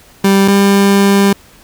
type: tone pair in turn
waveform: 30% pulse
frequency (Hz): 196 / 198.74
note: G3 / G3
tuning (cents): 0 / +24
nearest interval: unison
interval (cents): 24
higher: second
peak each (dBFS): -4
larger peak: neither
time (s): 0.24-0.48 / 0.48-1.33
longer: second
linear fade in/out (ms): 5
effects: pink hiss -43 dBFS RMS until 1.63 s